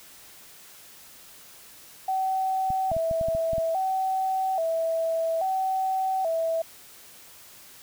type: tone with vibrato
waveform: sine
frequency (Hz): 706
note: F5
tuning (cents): +19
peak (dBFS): -23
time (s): 2.08-6.62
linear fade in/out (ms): 5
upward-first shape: square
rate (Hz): 0.6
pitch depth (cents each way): 130
type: clicks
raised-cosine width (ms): 5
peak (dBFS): -23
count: 9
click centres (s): 2.704 / 2.917 / 2.966 / 3.112 / 3.212 / 3.285 / 3.35 / 3.533 / 3.582
effects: white hiss -49 dBFS RMS until 7.82 s